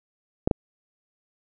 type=clicks; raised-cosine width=2 ms; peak=-6 dBFS; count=2; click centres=0.475 / 0.512 s; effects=none